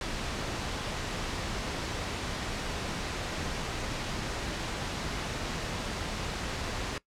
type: noise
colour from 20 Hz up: pink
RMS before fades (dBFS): -34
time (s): 0.01-6.98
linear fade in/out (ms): 2
effects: noise-tail reverb RT60 0.1 s tail -20 dB re dry + low-pass 6000 Hz 12 dB/octave